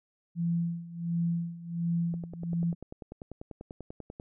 sine tone with tremolo, 169.6 Hz, E3, 50 cents sharp, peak -25 dBFS, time 0.35-2.75 s, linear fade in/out 50 ms, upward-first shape sine, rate 1.4 Hz, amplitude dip 85%
click train, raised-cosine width 2 ms, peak -28 dBFS, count 22, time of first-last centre 2.14-4.199 s, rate 10.2 Hz
effects none

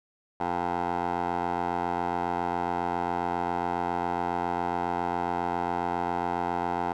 15% pulse tone with band-pass filter, 87.31 Hz, F2, in tune, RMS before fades -29 dBFS, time 0.4-6.93 s, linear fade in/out 5 ms, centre 780 Hz, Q 2.3, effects none

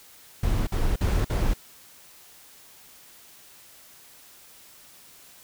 brown noise bursts, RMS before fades -23 dBFS, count 4, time 0.43-1.537 s, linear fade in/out 5 ms, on 240 ms, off 49 ms, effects white hiss -51 dBFS RMS until 5.43 s

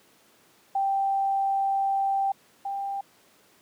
sine tone pair in turn, 784 / 792.2 Hz, G5 / G5, 0 / +18 cents, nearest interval unison, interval 18 cents, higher second, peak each -22 / -28 dBFS, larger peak first, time 0.75-2.32 / 2.65-3.01 s, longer first, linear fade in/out 5 ms, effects pink hiss -59 dBFS RMS until 3.61 s + high-pass 200 Hz 12 dB/octave

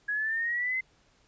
sine exponential sweep, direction up, 1661.2 to 2074 Hz, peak -27 dBFS, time 0.08-0.81 s, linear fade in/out 10 ms, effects pink hiss -65 dBFS RMS until 1.27 s + resampled to 16000 Hz

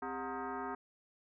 sine tone with frequency modulation, 261.6 Hz, C4, in tune, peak -37 dBFS, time 0.02-0.75 s, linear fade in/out 5 ms, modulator 331 Hz, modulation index 3.7, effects none

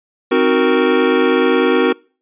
square chord, C half-diminished seventh, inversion none, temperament equal, 261.6 / 311.1 / 370 / 466.2 Hz, C4 / Eb4 / Gb4 / Bb4, 0 / 0 / 0 / 0 cents, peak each -18 / -21 / -16 / -16 dBFS, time 0.31-1.93 s, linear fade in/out 10 ms, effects noise-tail reverb RT60 0.4 s tail -26 dB re dry + resampled to 8000 Hz

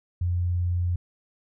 sine tone, 88.2 Hz, F2, 18 cents sharp, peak -22 dBFS, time 0.21-0.96 s, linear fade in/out 5 ms, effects none

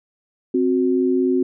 sine tone pair together, 262.4 / 366.6 Hz, C4 / F#4, +5 / -16 cents, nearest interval tritone, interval 579 cents, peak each -18 dBFS, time 0.54-1.43 s, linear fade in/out 5 ms, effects none

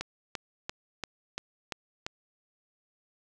click train, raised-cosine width 0.2 ms, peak -16 dBFS, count 7, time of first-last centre 0.01-2.065 s, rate 2.92 Hz, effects none

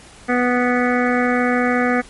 harmonic tone, 246.7 Hz, B3, 2 cents flat, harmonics 1 / 2 / 3 / 5 / 6 / 7 / 8 / 9, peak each -18 / -21 / -23 / -25 / -26 / -26 / -27 / -28 dBFS, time 0.28-2.02 s, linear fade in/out 20 ms, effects pink hiss -43 dBFS RMS until 2.09 s + MP3 48 kbps

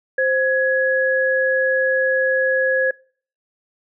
sine tone pair together, 523.3 / 1675.3 Hz, C5 / G#6, 0 / +15 cents, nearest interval octave + minor sixth, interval 2015 cents, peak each -18 dBFS, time 0.18-2.91 s, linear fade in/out 5 ms, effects noise-tail reverb RT60 0.5 s tail -26 dB re dry

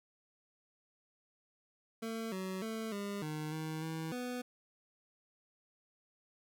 25% pulse tone with pitch steps, 225.4 / 188.1 / 222.3 / 201.9 / 153.5 / 157.5 / 160.7 / 247.9 Hz, A3 / F#3 / A3 / G#3 / D#3 / D#3 / E3 / B3, +42 / +29 / +18 / -49 / -23 / +21 / -44 / +7 cents, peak -34 dBFS, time 2.02-4.42 s, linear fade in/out 10 ms, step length 300 ms, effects none

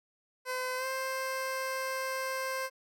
15% pulse tone with pitch glide, 510 to 525.6 Hz, C5 to C5, -44 to +8 cents, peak -26 dBFS, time 0.45-2.7 s, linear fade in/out 50 ms, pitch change +52 cents, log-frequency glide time 0.77-0.86 s, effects none

